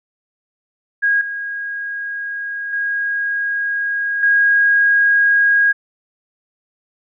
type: tone with level steps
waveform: sine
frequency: 1638 Hz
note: G#6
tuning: 24 cents flat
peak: -12 / -22 / -17 / -10 dBFS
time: 1.02-5.73 s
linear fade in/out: 20 ms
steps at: 1.21 / 2.73 / 4.23 s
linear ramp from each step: 2 ms
effects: none